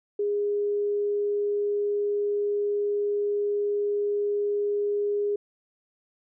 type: tone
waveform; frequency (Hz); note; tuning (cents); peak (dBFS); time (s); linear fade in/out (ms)
sine; 410.6; G#4; -20; -23; 0.19-5.36; 5
effects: none